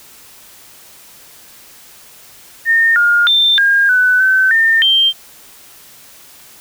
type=tone with pitch steps; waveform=sine; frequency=1827 / 1419 / 3574 / 1617 / 1498 / 1532 / 1811 / 3151 Hz; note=A#6 / F6 / A7 / G#6 / F#6 / G6 / A6 / G7; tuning=-35 / +27 / +26 / -47 / +21 / -40 / +49 / +8 cents; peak=-8 dBFS; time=2.65-5.13 s; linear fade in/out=50 ms; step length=310 ms; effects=white hiss -41 dBFS RMS until 6.6 s